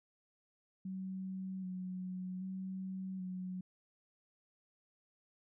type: tone with vibrato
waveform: sine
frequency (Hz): 186.5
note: F#3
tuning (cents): +14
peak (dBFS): -39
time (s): 0.85-3.61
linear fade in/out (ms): 5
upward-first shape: square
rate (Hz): 0.64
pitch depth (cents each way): 22
effects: none